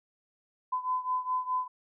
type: beating tone pair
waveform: sine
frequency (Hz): 1011 / 1015.8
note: B5 / B5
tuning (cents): +40 / +48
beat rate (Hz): 4.8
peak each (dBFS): -30 / -33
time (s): 0.72-1.68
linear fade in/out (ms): 10
effects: none